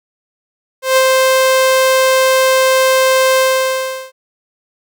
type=tone with ADSR envelope; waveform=sawtooth; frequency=523.3 Hz; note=C5; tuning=in tune; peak=-3 dBFS; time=0.82-4.12 s; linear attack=150 ms; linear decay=44 ms; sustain=-2 dB; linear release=730 ms; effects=none